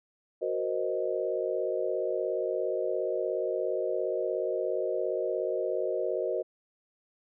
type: chord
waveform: sine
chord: C half-diminished seventh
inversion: second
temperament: equal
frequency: 370 / 466.2 / 523.3 / 622.3 Hz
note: Gb4 / Bb4 / C5 / Eb5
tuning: 0 / 0 / 0 / 0 cents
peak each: -33 dBFS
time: 0.41-6.43 s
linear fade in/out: 20 ms
effects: none